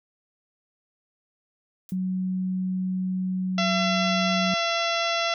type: noise with exponential decay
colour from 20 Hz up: blue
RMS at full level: -42 dBFS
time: 1.89-1.97 s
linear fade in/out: 1 ms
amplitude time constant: 17 ms
type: tone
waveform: sine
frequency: 185.7 Hz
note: F#3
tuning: 7 cents sharp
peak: -24 dBFS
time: 1.92-4.54 s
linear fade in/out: 2 ms
type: harmonic tone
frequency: 676 Hz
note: E5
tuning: 43 cents sharp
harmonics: 1 / 2 / 3 / 4 / 5 / 6 / 7 / 8 / 9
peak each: -27 / -29 / -32 / -31 / -31 / -36 / -38 / -36 / -40 dBFS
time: 3.58-5.34 s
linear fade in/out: 2 ms
effects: none